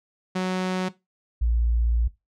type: tone pair in turn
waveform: sawtooth / sine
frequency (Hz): 185 / 57.9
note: F#3 / A#1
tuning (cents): 0 / -11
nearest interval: octave + minor sixth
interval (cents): 2011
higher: first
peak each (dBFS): -19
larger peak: neither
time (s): 0.35-0.89 / 1.41-2.08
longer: second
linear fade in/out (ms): 10
effects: noise-tail reverb RT60 0.2 s tail -17 dB re dry + low-pass 6000 Hz 12 dB/octave